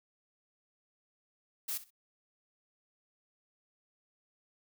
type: noise with echo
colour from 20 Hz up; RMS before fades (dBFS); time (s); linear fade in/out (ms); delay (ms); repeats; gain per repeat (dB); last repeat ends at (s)
blue; -36; 1.68-1.78; 10; 63; 2; -15; 1.906
effects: none